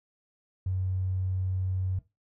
triangle tone, 93.3 Hz, F#2, 15 cents sharp, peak -23 dBFS, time 0.66-1.99 s, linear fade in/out 5 ms, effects noise-tail reverb RT60 0.2 s tail -17 dB re dry + tanh soft clip ceiling -24 dBFS

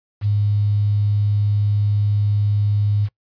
sine tone with quantisation, 103.2 Hz, G#2, 10 cents flat, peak -15 dBFS, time 0.21-3.09 s, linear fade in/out 50 ms, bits 7, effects noise-tail reverb RT60 0.1 s tail -22 dB re dry + resampled to 11025 Hz

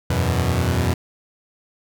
sawtooth chord, E suspended second, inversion none, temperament equal, 82.41 / 92.5 / 123.47 Hz, E2 / F#2 / B2, 0 / 0 / 0 cents, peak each -18 dBFS, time 0.1-0.94 s, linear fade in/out 5 ms, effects none

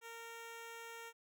10% pulse tone, 461.2 Hz, A#4, 19 cents flat, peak -40 dBFS, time 0.01-1.13 s, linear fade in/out 50 ms, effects none

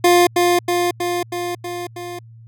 25% pulse tone with echo, 351.8 Hz, F4, 13 cents sharp, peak -6 dBFS, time 0.04-0.27 s, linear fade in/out 5 ms, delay 320 ms, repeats 6, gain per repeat -3 dB, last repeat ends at 2.19 s, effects added 114 Hz sine -39 dBFS peak until 2.47 s

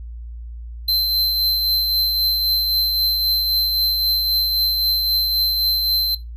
square tone with tremolo, 4096 Hz, C8, 38 cents flat, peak -15 dBFS, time 0.88-6.15 s, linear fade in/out 5 ms, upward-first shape triangle, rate 3.8 Hz, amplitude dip 35%, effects noise-tail reverb RT60 0.2 s tail -18 dB re dry + added 58 Hz sine -30 dBFS peak until 6.36 s

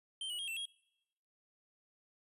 square tone with pitch steps, 3131 / 2927 / 3240 / 2685 / 3277 Hz, G7 / F#7 / G#7 / E7 / G#7, -3 / -19 / -43 / +31 / -24 cents, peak -39 dBFS, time 0.21-0.655 s, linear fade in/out 2 ms, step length 89 ms, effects noise-tail reverb RT60 1.0 s tail -26 dB re dry + resampled to 32000 Hz

